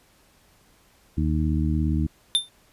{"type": "harmonic tone", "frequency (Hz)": 77.3, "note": "D#2", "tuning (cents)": -11, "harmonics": [1, 2, 3, 4], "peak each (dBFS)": [-23, -26, -28, -29], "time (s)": [1.17, 2.07], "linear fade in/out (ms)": 10}
{"type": "tone with exponential decay", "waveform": "square", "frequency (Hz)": 3583, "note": "A7", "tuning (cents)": 31, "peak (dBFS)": -14, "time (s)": [2.35, 2.49], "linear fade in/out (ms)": 0, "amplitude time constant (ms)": 29}
{"effects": ["pink hiss -59 dBFS RMS until 2.72 s", "resampled to 32000 Hz"]}